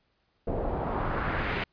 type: noise with low-pass filter sweep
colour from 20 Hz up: pink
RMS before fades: -30 dBFS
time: 0.47-1.64 s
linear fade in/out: 5 ms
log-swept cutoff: 550 to 2500 Hz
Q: 1.8
effects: pink hiss -72 dBFS RMS until 1.72 s + resampled to 11025 Hz